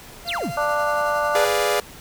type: tone with tremolo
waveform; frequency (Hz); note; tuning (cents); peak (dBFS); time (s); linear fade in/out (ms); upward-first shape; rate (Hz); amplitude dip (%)
40% pulse; 691; F5; -19; -27; 0.24-1.4; 50; sine; 11; 40
type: exponential sweep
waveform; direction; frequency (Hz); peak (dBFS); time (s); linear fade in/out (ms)
triangle; down; 5300 to 106; -22; 0.27-0.52; 20
type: harmonic tone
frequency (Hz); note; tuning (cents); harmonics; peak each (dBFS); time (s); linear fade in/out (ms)
294.8; D4; +7; 2 / 3 / 4 / 5; -23 / -26 / -24 / -27; 0.57-1.45; 5
type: chord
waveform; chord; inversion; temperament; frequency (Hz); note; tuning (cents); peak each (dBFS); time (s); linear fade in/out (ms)
sawtooth; G# diminished seventh; none; equal; 415.3 / 493.9 / 587.3 / 698.5; G#4 / B4 / D5 / F5; 0 / 0 / 0 / 0; -19 / -22 / -19 / -22; 1.35-1.8; 2
effects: pink hiss -42 dBFS RMS until 2 s